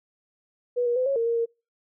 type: tone with pitch steps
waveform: sine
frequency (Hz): 488.6 / 478.2 / 509 / 550 / 460.9 / 466 / 463.1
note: B4 / A#4 / C5 / C#5 / A#4 / A#4 / A#4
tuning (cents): -19 / +44 / -48 / -14 / -20 / -1 / -11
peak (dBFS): -21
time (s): 0.76-1.46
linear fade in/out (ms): 20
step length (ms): 100
effects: noise-tail reverb RT60 0.3 s tail -26 dB re dry